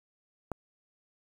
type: click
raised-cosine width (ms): 1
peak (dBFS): -19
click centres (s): 0.517
effects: 8-bit